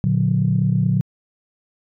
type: chord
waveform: sine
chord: Bb augmented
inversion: none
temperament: just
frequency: 116.54 / 145.68 / 182.1 Hz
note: Bb2 / D3 / F#3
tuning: 0 / -14 / -27 cents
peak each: -19 dBFS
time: 0.04-1.01 s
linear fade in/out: 0 ms
effects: tanh soft clip ceiling -6 dBFS